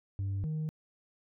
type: tone pair in turn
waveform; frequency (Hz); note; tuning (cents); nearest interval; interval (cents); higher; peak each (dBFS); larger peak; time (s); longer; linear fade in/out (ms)
sine; 98 / 155.57; G2 / D#3; 0 / 0; minor sixth; 800; second; -28 / -29; first; 0.19-0.44 / 0.44-0.69; neither; 0
effects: tanh soft clip ceiling -30 dBFS